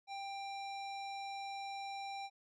square tone with low-pass filter, 790 Hz, G5, 13 cents sharp, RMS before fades -44 dBFS, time 0.07-2.3 s, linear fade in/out 50 ms, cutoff 5000 Hz, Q 1.5, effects none

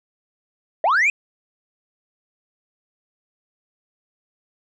sine linear sweep, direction up, 587.3 to 2554 Hz, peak -12 dBFS, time 0.84-1.1 s, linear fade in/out 2 ms, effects tanh soft clip ceiling -13 dBFS

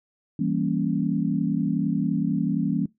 sine chord, E diminished seventh, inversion none, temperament equal, 164.81 / 196 / 233.1 / 277.2 Hz, E3 / G3 / Bb3 / Db4, 0 / 0 / 0 / 0 cents, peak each -27 dBFS, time 0.39-2.86 s, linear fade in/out 5 ms, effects noise-tail reverb RT60 0.2 s tail -22 dB re dry

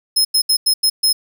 sawtooth tone bursts at uneven times, 5150 Hz, E8, 41 cents flat, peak -9 dBFS, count 6, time 0.16-0.25 / 0.34-0.42 / 0.49-0.57 / 0.66-0.74 / 0.83-0.9 / 1.03-1.13 s, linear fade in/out 10 ms, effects none

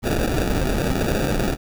pink noise with sample-and-hold, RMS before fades -21 dBFS, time 0.02-1.57 s, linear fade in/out 50 ms, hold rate 1050 Hz, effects none

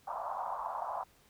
white band-pass noise, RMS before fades -38 dBFS, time 0.07-1.04 s, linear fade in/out 10 ms, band 650 to 1100 Hz, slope 48 dB/octave, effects pink hiss -65 dBFS RMS until 1.29 s

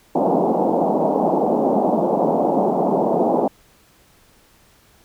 white band-pass noise, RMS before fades -18 dBFS, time 0.15-3.48 s, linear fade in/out 5 ms, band 170 to 840 Hz, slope 48 dB/octave, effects pink hiss -54 dBFS RMS until 5.04 s

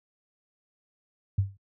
sine tone with exponential decay, 98 Hz, G2, in tune, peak -17 dBFS, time 1.38-1.57 s, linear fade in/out 5 ms, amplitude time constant 40 ms, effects high-pass 60 Hz 12 dB/octave

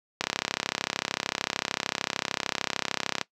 click train, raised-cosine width 0.2 ms, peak -7 dBFS, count 101, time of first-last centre 0.21-3.213 s, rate 33.3 Hz, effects noise-tail reverb RT60 0.1 s tail -19 dB re dry + high-pass 150 Hz 12 dB/octave

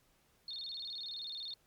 sine tone with vibrato, 3960 Hz, B7, 4 cents sharp, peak -40 dBFS, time 0.48-1.54 s, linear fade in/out 2 ms, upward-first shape square, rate 19 Hz, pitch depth 150 cents each way, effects pink hiss -71 dBFS RMS until 1.66 s + MP3 96 kbps

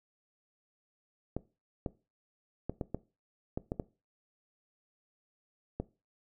clicks, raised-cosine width 2 ms, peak -20 dBFS, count 9, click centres 1.366 / 1.862 / 2.696 / 2.812 / 2.946 / 3.575 / 3.719 / 3.798 / 5.8 s, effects noise-tail reverb RT60 0.3 s tail -19 dB re dry

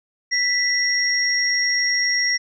sine tone pair together, 1975.5 / 5588 Hz, B6 / F8, 0 / 0 cents, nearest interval octave + tritone, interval 1800 cents, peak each -20 dBFS, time 0.31-2.38 s, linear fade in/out 20 ms, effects none

